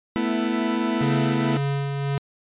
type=chord; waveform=40% pulse; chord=A suspended second; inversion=none; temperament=equal with one note detuned; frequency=220.9 / 246.9 / 329.6 Hz; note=A3 / B3 / E4; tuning=+7 / 0 / 0 cents; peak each=-25 dBFS; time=0.16-1.57 s; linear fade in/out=0 ms
type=tone with tremolo; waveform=square; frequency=140 Hz; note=C#3; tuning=18 cents sharp; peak=-22 dBFS; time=1.01-2.18 s; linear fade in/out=2 ms; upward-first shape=sine; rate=1.9 Hz; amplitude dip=35%
effects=resampled to 8000 Hz